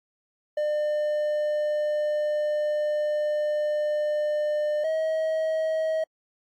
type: tone pair in turn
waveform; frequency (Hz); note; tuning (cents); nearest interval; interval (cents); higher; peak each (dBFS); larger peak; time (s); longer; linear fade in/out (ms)
triangle; 600 / 635.7; D5 / D#5; +37 / +37; minor second; 100; second; -21; neither; 0.57-4.84 / 4.84-6.04; first; 5
effects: AAC 64 kbps